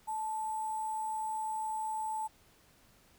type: tone with sample-and-hold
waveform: sine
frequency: 874 Hz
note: A5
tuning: 12 cents flat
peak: -33 dBFS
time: 0.07-2.28 s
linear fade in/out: 20 ms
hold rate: 8820 Hz
effects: pink hiss -64 dBFS RMS until 3.18 s